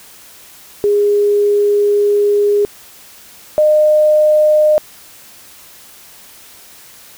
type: tone pair in turn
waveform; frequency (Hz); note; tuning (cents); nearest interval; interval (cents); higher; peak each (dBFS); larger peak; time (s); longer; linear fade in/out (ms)
sine; 410.8 / 609.5; G#4 / D#5; -19 / -36; perfect fifth; 683; second; -9 / -7; second; 0.84-2.65 / 3.58-4.78; first; 0
effects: white hiss -40 dBFS RMS until 7.17 s